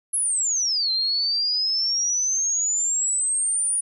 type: exponential two-way sweep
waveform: sine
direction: down then up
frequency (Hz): 11000 to 4101 to 9660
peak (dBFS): -20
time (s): 0.13-3.81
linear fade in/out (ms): 10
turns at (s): 0.91
effects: none